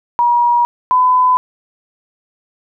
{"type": "tone pair in turn", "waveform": "sine", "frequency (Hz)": [957, 1006.8], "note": ["A#5", "B5"], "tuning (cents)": [45, 33], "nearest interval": "minor second", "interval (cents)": 88, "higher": "second", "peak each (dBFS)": [-9, -8], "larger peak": "second", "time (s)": [[0.19, 0.65], [0.91, 1.37]], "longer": "neither", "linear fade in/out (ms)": 0, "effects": []}